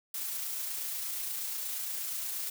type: noise with amplitude modulation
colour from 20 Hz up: blue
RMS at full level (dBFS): -35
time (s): 0.14-2.5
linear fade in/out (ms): 5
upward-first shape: sine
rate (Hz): 28.4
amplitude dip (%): 25
effects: none